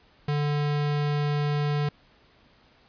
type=tone; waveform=square; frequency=146.83 Hz; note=D3; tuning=in tune; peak=-24 dBFS; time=0.28-1.89 s; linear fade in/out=5 ms; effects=pink hiss -59 dBFS RMS until 2.88 s + resampled to 11025 Hz